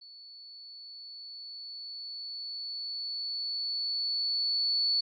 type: tone with level ramp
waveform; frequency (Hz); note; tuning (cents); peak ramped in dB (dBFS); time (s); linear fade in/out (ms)
sine; 4443; C#8; +3; -48 to -24; 0.01-5.01; 10
effects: none